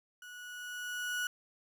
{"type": "tone with level ramp", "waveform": "35% pulse", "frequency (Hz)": 1466, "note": "F#6", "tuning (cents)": -16, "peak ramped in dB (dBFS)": [-46, -30], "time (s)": [0.22, 1.27], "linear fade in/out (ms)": 2, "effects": []}